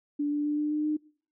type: tone with pitch steps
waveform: sine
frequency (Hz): 291.3 / 293.8 / 296.4 / 299 / 301.6 / 304.2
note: D4 / D4 / D4 / D4 / D4 / D#4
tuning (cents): -14 / +1 / +16 / +31 / +46 / -39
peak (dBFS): -25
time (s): 0.19-0.97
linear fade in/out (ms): 10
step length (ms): 130
effects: noise-tail reverb RT60 0.5 s tail -23 dB re dry